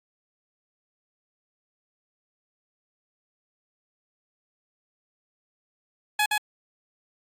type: tone with echo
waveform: 15% pulse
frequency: 843 Hz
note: G#5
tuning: 26 cents sharp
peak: -14 dBFS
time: 6.19-6.26 s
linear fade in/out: 5 ms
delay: 120 ms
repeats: 1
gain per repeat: -2 dB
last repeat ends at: 6.38 s
effects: AAC 48 kbps